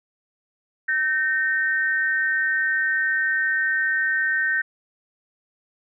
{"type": "tone pair together", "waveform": "sine", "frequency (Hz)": [1543, 1837.4], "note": ["G6", "A#6"], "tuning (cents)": [-28, -25], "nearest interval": "minor third", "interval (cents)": 303, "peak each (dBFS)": -22, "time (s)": [0.88, 4.62], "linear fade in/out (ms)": 10, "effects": []}